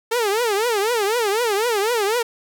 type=tone with vibrato; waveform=sawtooth; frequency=439 Hz; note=A4; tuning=4 cents flat; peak=-14 dBFS; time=0.11-2.23 s; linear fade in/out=10 ms; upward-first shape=triangle; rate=4 Hz; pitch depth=230 cents each way; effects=none